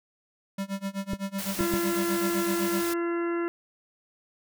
square tone with tremolo, 196 Hz, G3, in tune, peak -28 dBFS, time 0.58-2.83 s, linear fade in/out 5 ms, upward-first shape sine, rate 7.9 Hz, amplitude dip 95%
clicks, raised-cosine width 3 ms, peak -18 dBFS, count 3, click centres 1.134 / 1.608 / 1.738 s
white noise, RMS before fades -35 dBFS, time 1.38-2.94 s, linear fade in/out 10 ms
harmonic tone, 341.4 Hz, F4, 39 cents flat, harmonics 1 / 2 / 3 / 4 / 5 / 6 / 8, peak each -26 / -42 / -40 / -37 / -41 / -44 / -49 dBFS, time 1.59-3.48 s, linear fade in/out 0 ms
effects none

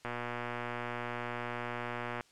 click train, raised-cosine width 0.5 ms, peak -22 dBFS, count 260, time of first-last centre 0.05-2.208 s, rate 120 Hz, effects white hiss -64 dBFS RMS until 2.31 s + low-pass 7000 Hz 12 dB/octave

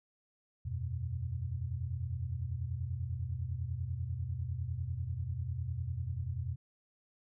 sine chord, E suspended second, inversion none, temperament equal, 82.41 / 92.5 / 123.47 Hz, E2 / F#2 / B2, 0 / 0 / 0 cents, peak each -39 / -39 / -38 dBFS, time 0.65-6.56 s, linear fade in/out 10 ms, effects none

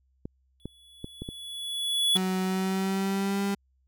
clicks, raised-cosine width 3 ms, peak -22 dBFS, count 5, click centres 0.255 / 0.656 / 1.044 / 1.22 / 1.289 s
square tone with exponential growth, 3405 Hz, G#7, 42 cents sharp, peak -20 dBFS, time 0.6-2.17 s, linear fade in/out 0 ms, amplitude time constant 340 ms
35% pulse tone with pitch glide, 186.7 to 198.95 Hz, F#3 to G3, +16 to +26 cents, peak -24 dBFS, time 2.15-3.55 s, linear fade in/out 10 ms, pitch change +110 cents, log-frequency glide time 2.42-3.44 s
effects added 65 Hz sine -65 dBFS peak until 3.87 s

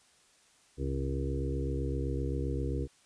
harmonic tone with a mistuned harmonic, 67.7 Hz, C#2, 40 cents flat, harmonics 1 / 2 / 4 / 5 / 6 / 7, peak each -33 / -36 / -39 / -40 / -41 / -41 dBFS, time 0.77-2.88 s, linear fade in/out 50 ms, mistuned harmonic 1, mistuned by +16 cents, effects white hiss -64 dBFS RMS until 3.05 s + resampled to 22050 Hz

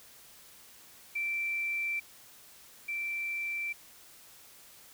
sine tone pair in turn, 2342 / 2342 Hz, D7 / D7, -5 / -5 cents, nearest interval unison, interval 0 cents, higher neither, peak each -30 / -32 dBFS, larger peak first, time 1.15-2 / 2.88-3.73 s, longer neither, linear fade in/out 10 ms, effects white hiss -55 dBFS RMS until 4.93 s

